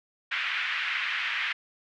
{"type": "band-pass noise", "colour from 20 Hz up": "pink", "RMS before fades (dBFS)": -30, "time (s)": [0.31, 1.53], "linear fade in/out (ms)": 10, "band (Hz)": [1600, 2800], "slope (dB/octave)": 24, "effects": []}